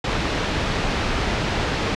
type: low-pass noise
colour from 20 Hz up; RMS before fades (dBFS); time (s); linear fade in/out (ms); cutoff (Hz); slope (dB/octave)
pink; -23; 0.04-1.95; 5; 4300; 12
effects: low-pass 7000 Hz 12 dB/octave